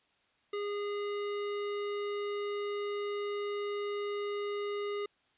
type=tone; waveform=square; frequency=409.8 Hz; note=G#4; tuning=23 cents flat; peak=-34 dBFS; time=0.53-5.06 s; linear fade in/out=5 ms; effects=white hiss -71 dBFS RMS until 5.37 s + resampled to 8000 Hz